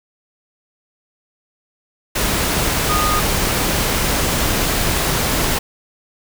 sine tone in noise, 1232 Hz, D#6, 17 cents flat, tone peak -18 dBFS, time 2.89-3.2 s, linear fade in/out 10 ms, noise pink, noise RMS -18 dBFS, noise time 2.15-5.59 s, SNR -3 dB, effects none

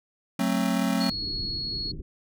square chord, F# diminished, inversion none, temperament just, 185 / 222 / 266.4 Hz, F#3 / A3 / C4, 0 / +16 / +31 cents, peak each -28 dBFS, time 0.39-1.1 s, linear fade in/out 5 ms
sine tone, 4336 Hz, C#8, 39 cents flat, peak -29 dBFS, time 1-1.92 s, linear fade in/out 10 ms
pink low-pass noise, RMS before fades -37 dBFS, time 1.09-2.02 s, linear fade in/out 5 ms, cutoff 390 Hz, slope 48 dB/octave
effects none

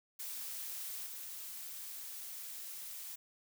blue noise with level steps, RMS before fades -43 / -46 dBFS, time 0.19-3.16 s, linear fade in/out 10 ms, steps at 1.06 s, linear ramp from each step 2 ms, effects none

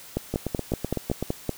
two click trains, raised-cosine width 2 ms, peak -13 / -11 dBFS, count 8 / 8, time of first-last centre 0.34-1.226 / 0.17-1.493 s, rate 7.9 / 5.29 Hz, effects white hiss -45 dBFS RMS until 1.57 s

